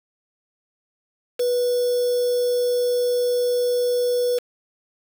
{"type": "tone with quantisation", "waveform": "sine", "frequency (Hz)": 490, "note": "B4", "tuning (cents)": -14, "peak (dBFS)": -18, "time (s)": [1.39, 4.39], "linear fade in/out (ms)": 10, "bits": 5, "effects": []}